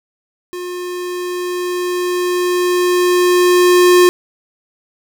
square tone with level ramp, 357.9 Hz, F4, 42 cents sharp, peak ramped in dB -24 to -6 dBFS, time 0.53-4.09 s, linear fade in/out 0 ms, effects none

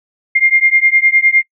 sine beating tone pair, 2110 / 2119.8 Hz, C7 / C7, +14 / +22 cents, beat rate 9.8 Hz, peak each -11 dBFS, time 0.35-1.43 s, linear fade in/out 10 ms, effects noise-tail reverb RT60 0.1 s tail -26 dB re dry

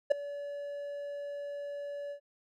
triangle tone with ADSR envelope, 573 Hz, D5, 43 cents flat, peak -16 dBFS, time 0.1-2.2 s, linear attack 16 ms, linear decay 6 ms, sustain -19 dB, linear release 89 ms, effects none

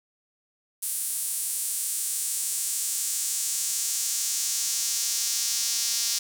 sawtooth tone with high-pass filter sweep, 233.1 Hz, A#3, in tune, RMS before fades -28 dBFS, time 0.82-6.19 s, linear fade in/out 10 ms, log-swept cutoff 9700 to 5500 Hz, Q 2, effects 8-bit

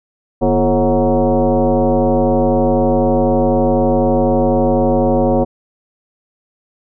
sine tone with frequency modulation, 150 Hz, D3, 37 cents sharp, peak -10 dBFS, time 0.41-5.45 s, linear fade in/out 20 ms, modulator 196 Hz, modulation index 3, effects none

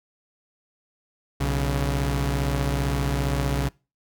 sawtooth tone pair together, 62.3 / 139.86 Hz, B1 / C#3, +16 / +16 cents, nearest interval octave + major second, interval 1400 cents, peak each -21 dBFS, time 1.4-3.69 s, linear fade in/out 10 ms, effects noise-tail reverb RT60 0.3 s tail -24 dB re dry

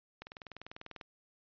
click train, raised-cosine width 0.3 ms, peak -29 dBFS, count 17, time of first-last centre 0.22-1.012 s, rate 20.2 Hz, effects resampled to 11025 Hz

